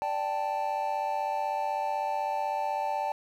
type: chord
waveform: triangle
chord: D suspended fourth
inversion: none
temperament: equal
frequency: 587.3 / 784 / 880 Hz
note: D5 / G5 / A5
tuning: 0 / 0 / 0 cents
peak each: -33 / -30 / -29 dBFS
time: 0.02-3.12 s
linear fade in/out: 0 ms
effects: 10-bit